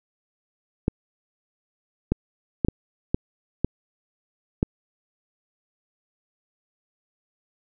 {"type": "clicks", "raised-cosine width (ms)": 3, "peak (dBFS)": -7, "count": 7, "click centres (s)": [0.881, 2.12, 2.648, 2.685, 3.145, 3.646, 4.629], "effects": []}